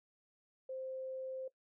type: tone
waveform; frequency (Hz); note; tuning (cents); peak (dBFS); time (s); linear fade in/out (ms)
sine; 523; C5; -1; -40; 0.69-1.48; 5
effects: noise-tail reverb RT60 0.1 s tail -18 dB re dry